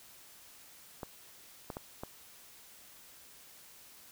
clicks, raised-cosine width 1 ms, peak -25 dBFS, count 4, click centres 1.032 / 1.702 / 1.769 / 2.035 s, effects white hiss -56 dBFS RMS until 4.11 s

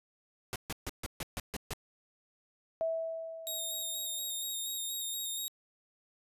pink noise bursts, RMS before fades -37 dBFS, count 8, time 0.53-1.734 s, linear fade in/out 0 ms, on 28 ms, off 140 ms
sine tone with exponential decay, 653 Hz, E5, 17 cents flat, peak -28 dBFS, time 2.81-4.52 s, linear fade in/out 0 ms, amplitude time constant 370 ms
10% pulse tone with vibrato, 3729 Hz, A#7, in tune, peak -28 dBFS, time 3.47-5.48 s, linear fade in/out 0 ms, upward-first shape square, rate 4.2 Hz, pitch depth 23 cents each way
effects resampled to 32000 Hz

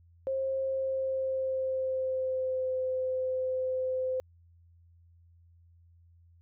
sine tone with pitch glide, 533 to 515.4 Hz, C5 to C5, +32 to -26 cents, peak -28 dBFS, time 0.27-4.2 s, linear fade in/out 0 ms, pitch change -58 cents, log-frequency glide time 0.62-2.74 s, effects added 85 Hz sine -57 dBFS peak until 6.41 s

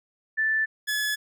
sine / sawtooth tone pair in turn, 1760 / 1707.9 Hz, A6 / G#6, 0 / +48 cents, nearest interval minor second, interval 52 cents, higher first, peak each -21 dBFS, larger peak neither, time 0.37-0.66 / 0.87-1.16 s, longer neither, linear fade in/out 20 ms, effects none

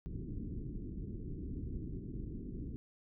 pink low-pass noise, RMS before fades -42 dBFS, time 0.06-2.76 s, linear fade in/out 0 ms, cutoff 370 Hz, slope 48 dB/octave, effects none

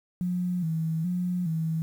sine tone with vibrato, 170 Hz, F3, 46 cents flat, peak -25 dBFS, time 0.21-1.82 s, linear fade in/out 0 ms, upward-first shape square, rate 1.2 Hz, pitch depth 91 cents each way, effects 9-bit

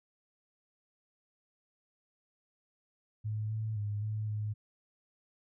sine tone with pitch steps, 107.4 / 109.6 / 103.7 / 107.5 / 106 Hz, A2 / A2 / G#2 / A2 / G#2, -41 / -6 / -2 / -40 / +36 cents, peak -32 dBFS, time 3.24-4.54 s, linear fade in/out 20 ms, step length 260 ms, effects none

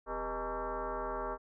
sine tone with frequency modulation, 259.4 Hz, C4, 15 cents flat, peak -34 dBFS, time 0.06-1.38 s, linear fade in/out 50 ms, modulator 220 Hz, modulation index 5, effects none

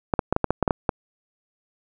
clicks, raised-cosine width 1 ms, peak -5 dBFS, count 10, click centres 0.138 / 0.192 / 0.326 / 0.364 / 0.443 / 0.506 / 0.627 / 0.678 / 0.708 / 0.892 s, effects none

